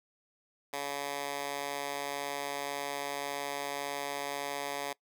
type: tone with high-pass filter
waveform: 10% pulse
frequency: 141.8 Hz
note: C#3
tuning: 40 cents sharp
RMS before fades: -37 dBFS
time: 0.73-4.93 s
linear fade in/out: 5 ms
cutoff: 540 Hz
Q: 0.62
effects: noise-tail reverb RT60 0.1 s tail -22 dB re dry